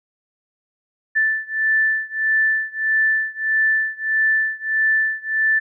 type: beating tone pair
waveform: sine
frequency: 1760 / 1761.6 Hz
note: A6 / A6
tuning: 0 / +2 cents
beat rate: 1.6 Hz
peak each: -19 / -20 dBFS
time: 1.15-5.6 s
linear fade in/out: 20 ms
effects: none